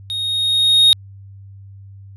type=tone with level ramp; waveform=triangle; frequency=3729 Hz; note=A#7; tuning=in tune; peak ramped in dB=-20 to -5 dBFS; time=0.1-0.93 s; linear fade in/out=0 ms; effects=added 98 Hz sine -36 dBFS peak until 2.16 s + resampled to 32000 Hz